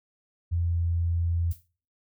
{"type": "tone with pitch glide", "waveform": "sine", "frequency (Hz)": [85.5, 84.86], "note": ["F2", "F2"], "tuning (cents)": [-36, -49], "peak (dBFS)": -23, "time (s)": [0.51, 1.53], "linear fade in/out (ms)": 20, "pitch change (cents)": -13, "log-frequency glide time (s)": [0.62, 0.79]}
{"type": "noise with exponential decay", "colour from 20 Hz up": "violet", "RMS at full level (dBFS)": -41, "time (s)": [1.51, 1.68], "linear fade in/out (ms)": 2, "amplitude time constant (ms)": 35}
{"effects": ["noise-tail reverb RT60 0.4 s tail -22 dB re dry"]}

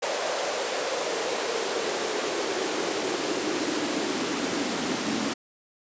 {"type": "noise with high-pass filter sweep", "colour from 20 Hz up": "pink", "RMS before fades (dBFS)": -28, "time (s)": [0.02, 5.34], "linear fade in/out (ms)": 10, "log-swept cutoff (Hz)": [560, 250], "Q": 3.2, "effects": ["resampled to 16000 Hz"]}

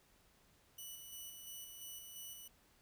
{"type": "tone with tremolo", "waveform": "5% pulse", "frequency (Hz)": 2964, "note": "F#7", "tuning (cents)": 2, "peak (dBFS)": -39, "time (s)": [0.78, 2.48], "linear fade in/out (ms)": 5, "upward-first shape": "square", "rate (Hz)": 2.9, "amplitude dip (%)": 35, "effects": ["pink hiss -70 dBFS RMS until 2.81 s"]}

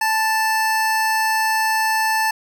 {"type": "tone", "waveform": "25% pulse", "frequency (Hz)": 880, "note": "A5", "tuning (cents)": 0, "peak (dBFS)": -13, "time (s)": [0.01, 2.31], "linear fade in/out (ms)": 5, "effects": []}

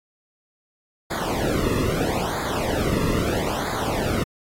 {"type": "noise with flanger", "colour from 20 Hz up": "brown", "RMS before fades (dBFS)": -24, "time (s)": [1.1, 4.24], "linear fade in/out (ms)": 10, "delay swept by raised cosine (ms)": [0.35, 1.33], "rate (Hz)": 0.77, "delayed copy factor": -1, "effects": ["AAC 48 kbps"]}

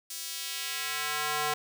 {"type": "tone with high-pass filter sweep", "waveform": "square", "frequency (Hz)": 150, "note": "D3", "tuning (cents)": 37, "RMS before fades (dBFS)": -33, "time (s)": [0.1, 1.54], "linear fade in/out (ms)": 5, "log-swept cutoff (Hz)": [5900, 750], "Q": 0.91, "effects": []}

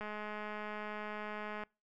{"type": "click train", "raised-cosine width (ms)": 0.5, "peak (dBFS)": -28, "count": 344, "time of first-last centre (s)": [0.01, 1.636], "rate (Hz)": 211, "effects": ["noise-tail reverb RT60 0.3 s tail -26 dB re dry"]}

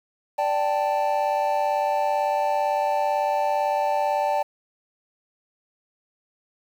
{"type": "chord", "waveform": "triangle", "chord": "D suspended fourth", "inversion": "none", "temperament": "just", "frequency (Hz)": [587.3, 783.1, 881], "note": ["D5", "G5", "A5"], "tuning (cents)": [0, -2, 2], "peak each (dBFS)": -23, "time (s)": [0.38, 4.43], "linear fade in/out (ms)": 10, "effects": ["8-bit"]}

